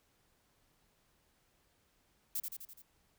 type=noise with echo; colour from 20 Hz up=violet; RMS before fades=-36 dBFS; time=2.35-2.4 s; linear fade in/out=5 ms; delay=84 ms; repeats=5; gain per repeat=-4 dB; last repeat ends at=2.82 s; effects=pink hiss -73 dBFS RMS until 3.18 s

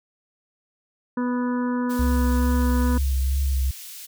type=harmonic tone; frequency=246.8 Hz; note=B3; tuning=1 cent flat; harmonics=1 / 2 / 4 / 5 / 6 / 7; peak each=-22 / -32 / -32 / -40 / -38 / -43 dBFS; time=1.17-2.98 s; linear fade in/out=5 ms
type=high-pass noise; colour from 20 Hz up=white; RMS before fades=-39 dBFS; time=1.89-4.07 s; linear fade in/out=20 ms; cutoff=2600 Hz; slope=12 dB/octave
type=tone with vibrato; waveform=sine; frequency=67.1 Hz; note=C2; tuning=44 cents sharp; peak=-19 dBFS; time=1.99-3.71 s; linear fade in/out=5 ms; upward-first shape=sine; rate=2.3 Hz; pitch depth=41 cents each way
effects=none

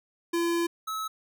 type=tone pair in turn; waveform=square; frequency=340 / 1293.7 Hz; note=F4 / E6; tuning=-46 / -33 cents; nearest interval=octave + major seventh; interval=2313 cents; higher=second; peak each=-25 / -31 dBFS; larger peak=first; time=0.33-0.67 / 0.87-1.08 s; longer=first; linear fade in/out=10 ms; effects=none

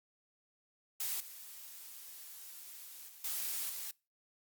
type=noise with level steps; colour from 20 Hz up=blue; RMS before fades=-37 / -50 / -55 / -38 / -42 dBFS; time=1-3.91 s; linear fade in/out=2 ms; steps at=1.2 / 3.08 / 3.24 / 3.69 s; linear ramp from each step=5 ms; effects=noise-tail reverb RT60 0.3 s tail -24 dB re dry + Opus 48 kbps

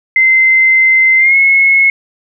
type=tone with pitch glide; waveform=sine; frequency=2071 to 2179 Hz; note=C7 to C#7; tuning=-18 to -30 cents; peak=-5 dBFS; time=0.16-1.9 s; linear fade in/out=2 ms; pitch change=+88 cents; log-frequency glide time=1.18-1.36 s; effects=none

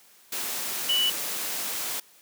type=tone in noise; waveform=sine; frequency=2960 Hz; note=F#7; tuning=in tune; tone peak=-21 dBFS; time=0.89-1.1 s; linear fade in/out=5 ms; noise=white; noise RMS=-31 dBFS; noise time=0.32-2 s; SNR=+7 dB; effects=white hiss -56 dBFS RMS until 2.21 s + high-pass 200 Hz 12 dB/octave

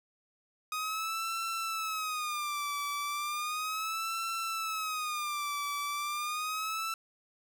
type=tone with vibrato; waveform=sawtooth; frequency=1244.5 Hz; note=D#6; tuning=in tune; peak=-29 dBFS; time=0.72-6.94 s; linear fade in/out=2 ms; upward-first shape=sine; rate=0.35 Hz; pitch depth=130 cents each way; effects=none

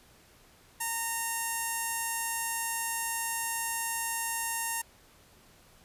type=tone with notch filter; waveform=5% pulse; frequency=920 Hz; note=A#5; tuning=23 cents flat; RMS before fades=-33 dBFS; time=0.8-4.82 s; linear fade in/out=10 ms; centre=4100 Hz; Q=0.62; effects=pink hiss -59 dBFS RMS until 5.84 s + resampled to 32000 Hz

